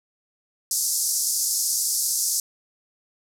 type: band-pass noise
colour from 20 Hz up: pink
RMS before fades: -24 dBFS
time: 0.71-2.4 s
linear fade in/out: 2 ms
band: 5100 to 13000 Hz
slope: 48 dB/octave
effects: none